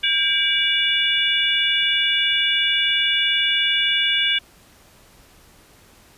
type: harmonic tone with a mistuned harmonic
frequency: 577 Hz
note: D5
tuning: 31 cents flat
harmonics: 3 / 4 / 5 / 6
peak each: -25 / -23 / -21 / -21 dBFS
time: 0.03-4.39 s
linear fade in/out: 10 ms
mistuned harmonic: 3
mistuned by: -140 cents
effects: pink hiss -51 dBFS RMS until 6.17 s + resampled to 32000 Hz